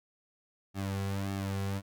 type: tone with flanger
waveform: sawtooth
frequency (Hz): 98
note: G2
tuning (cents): 0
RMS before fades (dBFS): -34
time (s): 0.74-1.82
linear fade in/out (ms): 50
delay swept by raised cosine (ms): 2 to 3.3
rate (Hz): 1.7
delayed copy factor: -0.95
effects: none